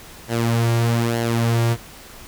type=tone with flanger; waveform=sawtooth; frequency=116.54 Hz; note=A#2; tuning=in tune; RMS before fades=-19 dBFS; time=0.28-1.77 s; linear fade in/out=50 ms; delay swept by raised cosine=0.81 to 4.01 ms; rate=1.1 Hz; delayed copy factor=-0.6; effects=pink hiss -41 dBFS RMS until 2.27 s